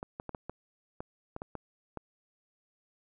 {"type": "clicks", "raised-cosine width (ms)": 1, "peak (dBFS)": -24, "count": 10, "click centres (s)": [0.029, 0.199, 0.293, 0.348, 0.496, 1.005, 1.364, 1.419, 1.553, 1.973], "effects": []}